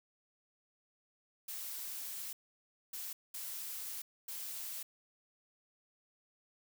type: noise bursts at uneven times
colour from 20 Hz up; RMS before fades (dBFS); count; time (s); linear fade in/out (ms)
blue; -43; 4; 1.48-2.33 / 2.93-3.13 / 3.34-4.02 / 4.28-4.83; 5
effects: none